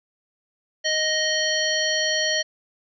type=harmonic tone with a mistuned harmonic; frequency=622.3 Hz; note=D#5; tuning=in tune; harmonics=1 / 3 / 5 / 7 / 9; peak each=-27 / -25 / -27 / -26 / -29 dBFS; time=0.84-2.43 s; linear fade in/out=20 ms; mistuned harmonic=9; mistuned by=+34 cents; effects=none